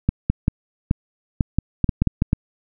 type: clicks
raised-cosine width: 5 ms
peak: -4 dBFS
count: 12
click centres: 0.09 / 0.3 / 0.481 / 0.911 / 1.408 / 1.586 / 1.843 / 1.892 / 2.02 / 2.073 / 2.221 / 2.331 s
effects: none